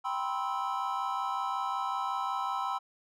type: chord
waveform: triangle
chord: C major seventh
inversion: second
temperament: just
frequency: 784.9 / 981.1 / 1046.5 / 1308.1 Hz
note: G5 / B5 / C6 / E6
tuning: +2 / -12 / 0 / -14 cents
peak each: -34 dBFS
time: 0.04-2.79 s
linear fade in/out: 20 ms
effects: none